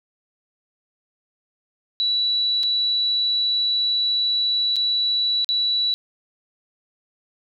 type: tone with dropouts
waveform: sine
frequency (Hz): 3937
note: B7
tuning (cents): -6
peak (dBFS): -18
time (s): 2-5.94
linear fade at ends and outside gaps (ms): 0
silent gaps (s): 2.631-2.635 / 4.758-4.765 / 5.445-5.49
effects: none